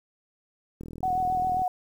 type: click train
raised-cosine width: 3 ms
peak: -26 dBFS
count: 34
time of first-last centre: 0.81-1.619 s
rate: 40.8 Hz
type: tone with vibrato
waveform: sine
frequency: 740 Hz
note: F#5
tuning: in tune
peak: -23 dBFS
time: 1.03-1.68 s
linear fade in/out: 2 ms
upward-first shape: sine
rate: 7.5 Hz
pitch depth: 24 cents each way
effects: 9-bit